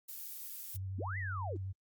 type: noise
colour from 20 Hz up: violet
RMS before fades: -45 dBFS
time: 0.08-0.77 s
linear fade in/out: 10 ms
type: tone with vibrato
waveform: sine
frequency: 95.4 Hz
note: G2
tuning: 47 cents flat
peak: -37 dBFS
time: 0.74-1.73 s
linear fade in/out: 20 ms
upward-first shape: sine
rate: 12 Hz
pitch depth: 23 cents each way
type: linear two-way sweep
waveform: sine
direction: up then down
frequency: 155.56 to 2050 to 275.2 Hz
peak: -39 dBFS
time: 0.98-1.57 s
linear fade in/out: 5 ms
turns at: 1.18 s
effects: Opus 48 kbps